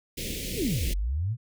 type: band-stop noise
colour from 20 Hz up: pink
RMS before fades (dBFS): -33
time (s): 0.17-0.94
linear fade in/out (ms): 10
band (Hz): 520 to 2100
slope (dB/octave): 48
type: exponential two-way sweep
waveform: sine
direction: down then up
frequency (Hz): 518 to 41.2 to 126.3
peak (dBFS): -25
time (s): 0.56-1.37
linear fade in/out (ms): 50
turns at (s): 0.92
effects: none